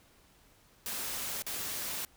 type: noise with dropouts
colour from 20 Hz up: white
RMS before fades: -37 dBFS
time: 0.86-2.05 s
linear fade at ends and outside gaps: 1 ms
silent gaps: 1.422-1.465 s
effects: pink hiss -63 dBFS RMS until 2.16 s